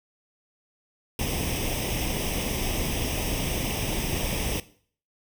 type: noise with comb filter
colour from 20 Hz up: pink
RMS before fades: -28 dBFS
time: 1.19-4.6 s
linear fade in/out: 2 ms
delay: 0.35 ms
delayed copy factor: +0.75
effects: noise-tail reverb RT60 0.5 s tail -17 dB re dry